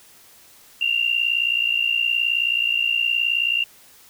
sine tone pair together, 2749 / 2808 Hz, F7 / F7, -28 / +9 cents, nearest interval unison, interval 37 cents, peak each -21 dBFS, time 0.81-3.64 s, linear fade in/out 5 ms, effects white hiss -50 dBFS RMS until 4.09 s

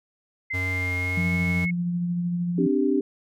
sine tone with pitch glide, 2074 to 2186 Hz, C7 to C#7, -16 to -25 cents, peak -26 dBFS, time 0.5-1.71 s, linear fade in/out 10 ms, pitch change +91 cents, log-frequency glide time 0.6-1.29 s
square tone with vibrato, 91.4 Hz, F#2, 21 cents flat, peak -28 dBFS, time 0.53-1.66 s, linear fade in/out 20 ms, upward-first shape triangle, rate 1.7 Hz, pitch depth 23 cents each way
sine tone with tremolo, 174.61 Hz, F3, in tune, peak -22 dBFS, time 1.17-2.67 s, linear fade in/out 5 ms, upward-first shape sine, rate 13 Hz, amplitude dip 25%
sine chord, C suspended second, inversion none, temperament equal, 261.6 / 293.7 / 392 Hz, C4 / D4 / G4, 0 / 0 / 0 cents, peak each -24 / -23 / -24 dBFS, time 2.58-3.01 s, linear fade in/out 5 ms
effects none

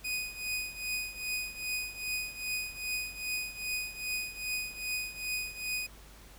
sawtooth tone with tremolo, 2489 Hz, D#7, in tune, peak -27 dBFS, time 0.04-5.87 s, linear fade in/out 10 ms, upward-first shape triangle, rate 2.5 Hz, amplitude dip 85%, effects added 50 Hz sine -53 dBFS peak until 6.38 s + pink hiss -55 dBFS RMS until 6.38 s

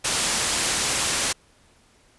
white low-pass noise, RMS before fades -24 dBFS, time 0.04-1.33 s, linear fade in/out 10 ms, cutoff 10000 Hz, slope 24 dB/octave, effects pink hiss -58 dBFS RMS until 2.18 s + resampled to 24000 Hz

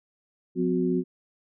sine tone cluster, 178.7 / 255.3 / 365.5 Hz, F3 / C4 / F#4, +40 / -42 / -21 cents, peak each -27 / -26 / -26 dBFS, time 0.55-1.04 s, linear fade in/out 50 ms, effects none

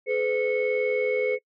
sine tone cluster, 426.2 / 507 / 2200 Hz, G#4 / B4 / C#7, +45 / +45 / -14 cents, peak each -25 / -24 / -29 dBFS, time 0.06-1.39 s, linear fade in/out 50 ms, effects noise-tail reverb RT60 0.1 s tail -26 dB re dry + tanh soft clip ceiling -15 dBFS

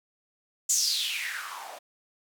blue noise with band-pass filter sweep, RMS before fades -30 dBFS, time 0.69-1.79 s, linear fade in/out 10 ms, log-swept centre 7300 to 600 Hz, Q 5.8, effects none

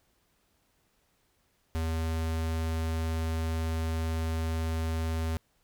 square tone, 81 Hz, E2, 30 cents flat, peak -29 dBFS, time 1.75-5.37 s, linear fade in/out 0 ms, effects pink hiss -71 dBFS RMS until 5.63 s

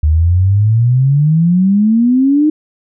sine exponential sweep, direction up, 74.3 to 311.1 Hz, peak -7 dBFS, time 0.03-2.5 s, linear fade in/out 5 ms, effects none

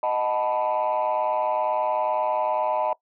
sine chord, B dominant seventh, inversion first, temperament equal, 622.3 / 740 / 880 / 987.8 Hz, D#5 / F#5 / A5 / B5, 0 / 0 / 0 / 0 cents, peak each -24 / -28 / -25 / -27 dBFS, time 0.03-2.93 s, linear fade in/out 2 ms, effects noise-tail reverb RT60 0.1 s tail -20 dB re dry + tanh soft clip ceiling -16 dBFS

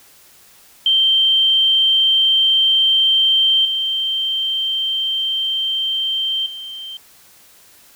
sine tone with level steps, 3136 Hz, G7, in tune, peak -11 / -17 / -28 dBFS, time 0.86-6.97 s, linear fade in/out 2 ms, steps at 3.65 / 6.46 s, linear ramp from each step 2 ms, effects white hiss -48 dBFS RMS until 7.95 s

